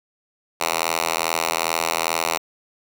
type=tone with high-pass filter; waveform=5% pulse; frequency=82.41 Hz; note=E2; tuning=in tune; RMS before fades=-23 dBFS; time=0.6-2.38 s; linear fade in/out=10 ms; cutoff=780 Hz; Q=0.57; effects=none